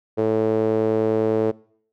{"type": "tone with band-pass filter", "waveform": "sawtooth", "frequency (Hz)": 110, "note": "A2", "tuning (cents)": 0, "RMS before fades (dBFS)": -20, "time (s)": [0.17, 1.52], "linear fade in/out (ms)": 20, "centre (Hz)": 450, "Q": 3.7, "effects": ["noise-tail reverb RT60 0.6 s tail -23 dB re dry"]}